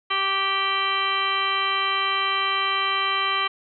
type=harmonic tone with a mistuned harmonic; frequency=390 Hz; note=G4; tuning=9 cents flat; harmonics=1 / 2 / 3 / 4 / 5 / 6 / 7 / 8 / 10; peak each=-36 / -35 / -24 / -36 / -30 / -29 / -34 / -27 / -35 dBFS; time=0.1-3.48 s; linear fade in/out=10 ms; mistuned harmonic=10; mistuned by=+29 cents; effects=none